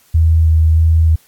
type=tone with vibrato; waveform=sine; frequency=80.4 Hz; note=E2; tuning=43 cents flat; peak=-7 dBFS; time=0.14-1.16 s; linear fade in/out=10 ms; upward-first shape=square; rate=1.6 Hz; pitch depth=12 cents each way; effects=white hiss -51 dBFS RMS until 1.27 s + AAC 64 kbps